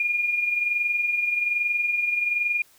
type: tone with amplitude modulation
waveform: sine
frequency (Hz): 2424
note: D#7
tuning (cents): -46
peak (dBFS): -19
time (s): 0-2.62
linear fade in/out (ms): 2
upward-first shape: sine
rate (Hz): 21.2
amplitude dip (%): 50
effects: white hiss -57 dBFS RMS until 2.78 s